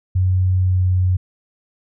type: tone with pitch glide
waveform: sine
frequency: 92.5 to 91.75 Hz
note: F#2 to F#2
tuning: 0 to -14 cents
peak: -13 dBFS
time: 0.15-1.17 s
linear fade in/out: 10 ms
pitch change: -14 cents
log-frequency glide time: 0.57-0.86 s
effects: none